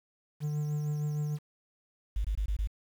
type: tone with tremolo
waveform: triangle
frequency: 149.3 Hz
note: D3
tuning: 29 cents sharp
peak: -26 dBFS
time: 0.4-1.39 s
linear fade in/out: 50 ms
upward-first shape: triangle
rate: 6.5 Hz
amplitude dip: 30%
type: tone bursts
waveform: sine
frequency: 50.9 Hz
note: G#1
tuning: 34 cents flat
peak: -27 dBFS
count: 5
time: 2.16-2.673 s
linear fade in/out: 5 ms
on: 85 ms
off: 22 ms
effects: 9-bit